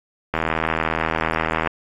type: click train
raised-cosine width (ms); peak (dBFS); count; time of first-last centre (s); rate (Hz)
0.5; -5; 108; 0.34-1.673; 80.3
effects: AAC 64 kbps